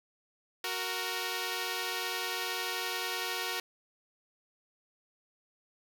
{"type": "tone pair together", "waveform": "5% pulse", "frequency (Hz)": [370, 465.3], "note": ["F#4", "A#4"], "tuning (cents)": [0, -3], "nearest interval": "major third", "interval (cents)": 397, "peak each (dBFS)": [-24, -24], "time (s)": [0.64, 3.6], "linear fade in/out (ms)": 2, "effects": []}